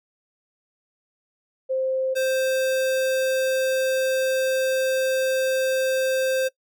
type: tone pair in turn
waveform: sine / square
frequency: 524 / 524 Hz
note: C5 / C5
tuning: +2 / +2 cents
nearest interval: unison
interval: 0 cents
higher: neither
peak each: -21 dBFS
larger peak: neither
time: 1.69-2.15 / 2.15-6.49 s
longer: second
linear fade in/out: 20 ms
effects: noise-tail reverb RT60 0.1 s tail -21 dB re dry